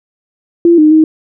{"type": "tone with pitch steps", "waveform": "sine", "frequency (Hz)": [340.9, 306.6, 314.3], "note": ["F4", "D#4", "D#4"], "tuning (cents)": [-42, -25, 18], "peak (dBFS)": -3, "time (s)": [0.65, 1.04], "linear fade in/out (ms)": 2, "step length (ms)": 130, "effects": []}